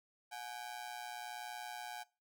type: ring-modulated tone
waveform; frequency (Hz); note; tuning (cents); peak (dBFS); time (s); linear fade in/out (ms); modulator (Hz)
sawtooth; 784; G5; 0; -37; 0.31-2.04; 20; 60.6
effects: noise-tail reverb RT60 0.3 s tail -21 dB re dry